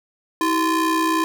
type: ring-modulated tone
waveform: square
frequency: 353.6 Hz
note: F4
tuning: 22 cents sharp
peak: -15 dBFS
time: 0.41-1.24 s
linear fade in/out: 0 ms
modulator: 676 Hz
effects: none